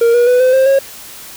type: tone with pitch steps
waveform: triangle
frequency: 466.2 / 481 / 496.2 / 511.9 / 528.2 / 544.9 Hz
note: A#4 / B4 / B4 / C5 / C5 / C#5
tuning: 0 / -46 / +8 / -38 / +16 / -30 cents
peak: -5 dBFS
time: 0.01-0.79 s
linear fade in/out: 5 ms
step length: 130 ms
effects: white hiss -33 dBFS RMS until 1.36 s